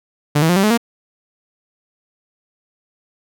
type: tone with pitch steps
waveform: sawtooth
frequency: 147.3 / 161.56 / 177.21 / 194.36 / 213.2 / 233.8 Hz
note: D3 / E3 / F3 / G3 / G#3 / A#3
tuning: +6 / -35 / +26 / -15 / +46 / +5 cents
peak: -8 dBFS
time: 0.35-0.776 s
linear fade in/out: 10 ms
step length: 71 ms
effects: none